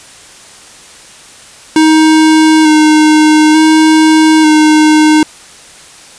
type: tone with vibrato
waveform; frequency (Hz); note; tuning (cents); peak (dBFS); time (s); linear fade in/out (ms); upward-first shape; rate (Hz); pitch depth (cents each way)
square; 311.1; D#4; 0; -4; 1.76-5.23; 2; square; 0.56; 18
effects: white hiss -35 dBFS RMS until 6.18 s + resampled to 22050 Hz